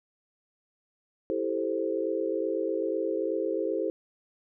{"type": "chord", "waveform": "sine", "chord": "A minor seventh", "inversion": "second", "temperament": "equal", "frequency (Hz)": [329.6, 392, 440, 523.3], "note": ["E4", "G4", "A4", "C5"], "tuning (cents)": [0, 0, 0, 0], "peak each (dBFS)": -32, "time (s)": [1.3, 3.9], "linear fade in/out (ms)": 0, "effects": []}